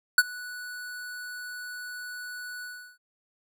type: tone with ADSR envelope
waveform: square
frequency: 1478 Hz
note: F#6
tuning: 2 cents flat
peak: -13 dBFS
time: 0.18-2.98 s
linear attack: 3 ms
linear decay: 39 ms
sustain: -24 dB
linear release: 350 ms
effects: none